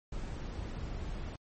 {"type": "noise", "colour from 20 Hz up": "brown", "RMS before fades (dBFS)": -39, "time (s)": [0.12, 1.36], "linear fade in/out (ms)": 5, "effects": ["MP3 32 kbps"]}